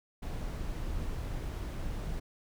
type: noise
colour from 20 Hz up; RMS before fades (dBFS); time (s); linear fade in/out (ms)
brown; -36; 0.22-2.2; 10
effects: none